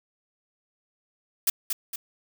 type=noise with echo; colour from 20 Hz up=blue; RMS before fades=-21 dBFS; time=1.47-1.5 s; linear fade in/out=5 ms; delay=230 ms; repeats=2; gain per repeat=-6 dB; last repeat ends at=1.96 s; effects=none